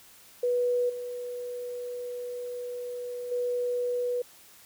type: tone with level steps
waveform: sine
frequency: 490 Hz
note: B4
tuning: 14 cents flat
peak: -23 / -33 / -26 dBFS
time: 0.43-4.22 s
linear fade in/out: 5 ms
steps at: 0.89 / 3.31 s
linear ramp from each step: 10 ms
effects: white hiss -54 dBFS RMS until 4.65 s